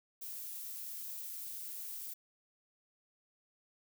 violet noise, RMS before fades -44 dBFS, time 0.21-2.14 s, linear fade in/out 10 ms, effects none

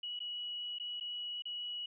sine tone with dropouts, 2926 Hz, F#7, 20 cents flat, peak -38 dBFS, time 0.03-1.86 s, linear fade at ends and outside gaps 5 ms, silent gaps 0.192-0.202 / 0.786-0.798 / 1-1.008 / 1.422-1.454 s, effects none

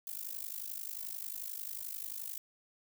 violet noise with amplitude modulation, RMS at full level -38 dBFS, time 0.07-2.38 s, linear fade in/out 2 ms, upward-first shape sine, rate 51.3 Hz, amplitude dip 90%, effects none

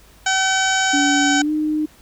harmonic tone, 763 Hz, G5, 47 cents flat, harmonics 1 / 2 / 3 / 4 / 5 / 6 / 7 / 8 / 9 / 10, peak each -21 / -19 / -28 / -26 / -30 / -34 / -30 / -35 / -24 / -35 dBFS, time 0.26-1.42 s, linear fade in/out 5 ms
sine tone with pitch glide, 285.5 to 306 Hz, D4 to D#4, -49 to -29 cents, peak -17 dBFS, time 0.93-1.86 s, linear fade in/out 10 ms, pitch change +120 cents, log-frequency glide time 1.37-1.51 s
effects added 50 Hz sine -50 dBFS peak until 2.01 s + pink hiss -50 dBFS RMS until 2.01 s

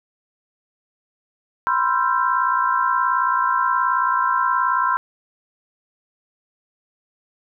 sine chord, C major seventh, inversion third, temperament equal with one note detuned, 987.8 / 1046.5 / 1353.2 / 1568 Hz, B5 / C6 / E6 / G6, 0 / 0 / +45 / 0 cents, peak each -22 / -20 / -22 / -26 dBFS, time 1.67-4.97 s, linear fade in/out 0 ms, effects none

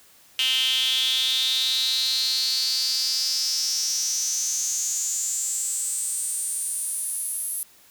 sawtooth tone with high-pass filter sweep, 259.4 Hz, C4, 15 cents flat, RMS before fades -25 dBFS, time 0.39-7.63 s, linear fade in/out 2 ms, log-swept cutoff 3000 to 11000 Hz, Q 8.3, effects white hiss -54 dBFS RMS until 7.9 s

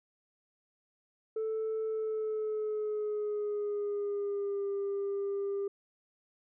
sine tone with pitch glide, 440 to 398.8 Hz, A4 to G4, 0 to +30 cents, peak -29 dBFS, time 1.36-5.68 s, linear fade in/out 5 ms, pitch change -170 cents, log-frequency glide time 1.86-4.68 s, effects tanh soft clip ceiling -29 dBFS

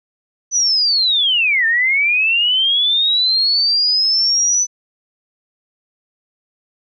sine linear two-way sweep, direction down then up, 6040 to 1778 to 6040 Hz, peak -12 dBFS, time 0.51-4.67 s, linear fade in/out 50 ms, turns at 1.66 s, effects none

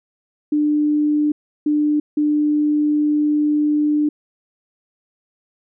sine tone bursts at uneven times, 298.4 Hz, D4, 28 cents sharp, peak -14 dBFS, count 3, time 0.52-1.32 / 1.66-2 / 2.17-4.09 s, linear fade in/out 5 ms, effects none

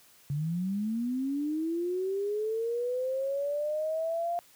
sine linear sweep, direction up, 138.59 to 698.5 Hz, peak -28 dBFS, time 0.3-4.39 s, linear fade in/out 0 ms, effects white hiss -59 dBFS RMS until 4.55 s + high-pass 60 Hz 12 dB/octave

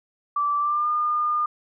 sine tone with pitch glide, 1164 to 1212.7 Hz, D6 to D#6, -16 to -45 cents, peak -20 dBFS, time 0.36-1.46 s, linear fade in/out 5 ms, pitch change +71 cents, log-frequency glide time 0.58-0.89 s, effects none

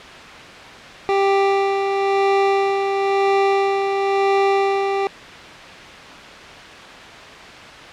25% pulse tone with tremolo, 393.6 Hz, G4, 7 cents sharp, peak -10 dBFS, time 1.09-5.07 s, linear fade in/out 0 ms, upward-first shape sine, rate 0.98 Hz, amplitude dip 40%, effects white hiss -36 dBFS RMS until 7.92 s + low-pass 3000 Hz 12 dB/octave

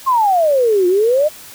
sine exponential two-way sweep, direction down then up, 1091 to 349.2 to 630 Hz, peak -10 dBFS, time 0.06-1.29 s, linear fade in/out 20 ms, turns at 0.87 s, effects white hiss -37 dBFS RMS until 1.54 s

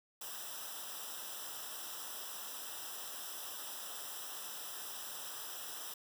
white noise with comb filter, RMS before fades -45 dBFS, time 0.21-5.94 s, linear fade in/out 5 ms, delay 0.45 ms, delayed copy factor -0.9, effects none

